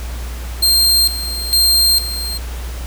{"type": "tone with tremolo", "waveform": "sawtooth", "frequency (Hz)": 4186, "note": "C8", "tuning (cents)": 0, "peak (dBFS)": -7, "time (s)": [0.62, 2.38], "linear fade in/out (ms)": 10, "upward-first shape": "square", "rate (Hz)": 1.1, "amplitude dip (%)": 75, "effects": ["added 60 Hz sine -23 dBFS peak until 2.86 s", "pink hiss -34 dBFS RMS until 2.86 s"]}